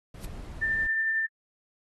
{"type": "noise", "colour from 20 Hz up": "brown", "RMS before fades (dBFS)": -40, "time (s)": [0.14, 0.87], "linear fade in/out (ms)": 5}
{"type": "noise with exponential growth", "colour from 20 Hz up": "white", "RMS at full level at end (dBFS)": -40, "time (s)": [0.16, 0.25], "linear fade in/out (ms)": 1, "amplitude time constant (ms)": 19}
{"type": "tone with tremolo", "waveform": "sine", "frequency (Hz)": 1786, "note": "A6", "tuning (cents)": 25, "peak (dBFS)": -23, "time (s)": [0.61, 1.27], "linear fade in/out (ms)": 20, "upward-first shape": "sine", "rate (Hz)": 11, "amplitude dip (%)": 25}
{"effects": ["AAC 32 kbps"]}